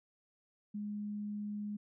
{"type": "tone", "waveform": "sine", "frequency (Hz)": 207.7, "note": "G#3", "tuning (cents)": 0, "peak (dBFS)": -37, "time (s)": [0.74, 1.77], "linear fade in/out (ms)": 10, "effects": []}